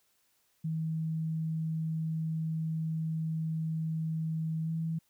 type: tone with pitch glide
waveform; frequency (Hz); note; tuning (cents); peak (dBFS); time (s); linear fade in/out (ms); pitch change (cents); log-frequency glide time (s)
sine; 160 to 162.51; D#3 to E3; +49 to -24; -30; 0.64-4.99; 10; +27; 4.64-4.7
effects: white hiss -72 dBFS RMS until 5.09 s